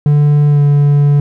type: tone with pitch glide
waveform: triangle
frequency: 146.83 to 144.31 Hz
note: D3 to D3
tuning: 0 to -30 cents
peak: -4 dBFS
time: 0.06-1.2 s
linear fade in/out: 2 ms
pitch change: -30 cents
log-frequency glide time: 0.48-0.61 s
effects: none